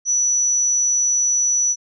sine tone, 5920 Hz, F#8, in tune, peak -15 dBFS, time 0.05-1.76 s, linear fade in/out 50 ms, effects none

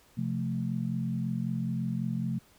sine chord, F major, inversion second, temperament equal, 130.81 / 174.61 / 220 Hz, C3 / F3 / A3, 0 / 0 / 0 cents, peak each -33 dBFS, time 0.17-2.39 s, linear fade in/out 10 ms, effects pink hiss -61 dBFS RMS until 2.58 s

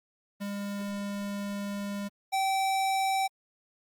square tone pair in turn, 201.8 / 772.5 Hz, G#3 / G5, -49 / -26 cents, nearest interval octave + major seventh, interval 2323 cents, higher second, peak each -33 / -26 dBFS, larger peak second, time 0.4-2.09 / 2.32-3.28 s, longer first, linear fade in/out 20 ms, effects Opus 32 kbps

